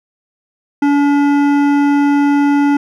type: tone with hard clipping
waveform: sine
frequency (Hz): 285.9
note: D4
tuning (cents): -46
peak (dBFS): -11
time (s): 0.82-2.77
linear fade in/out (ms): 5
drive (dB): 13
effects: none